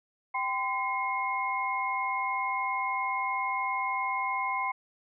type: tone cluster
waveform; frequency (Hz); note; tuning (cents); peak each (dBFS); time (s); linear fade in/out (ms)
sine; 782 / 1025 / 2155; G5 / C6 / C#7; -4 / -36 / -49; -34 / -30 / -33; 0.34-4.72; 10
effects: none